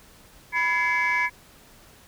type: tone cluster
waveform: sine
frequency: 986 / 1690 / 2078 / 2281 Hz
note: B5 / G#6 / C7 / C#7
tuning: -3 / +30 / -12 / +49 cents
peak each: -25 dBFS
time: 0.52-1.3 s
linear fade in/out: 50 ms
effects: tanh soft clip ceiling -15 dBFS + pink hiss -52 dBFS RMS until 2.07 s